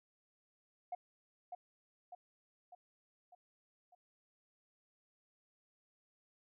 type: tone with echo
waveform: sine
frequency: 717 Hz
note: F5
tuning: 45 cents sharp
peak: -37 dBFS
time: 0.92-0.95 s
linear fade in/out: 5 ms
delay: 600 ms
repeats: 5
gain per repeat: -5 dB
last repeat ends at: 3.95 s
effects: tanh soft clip ceiling -34 dBFS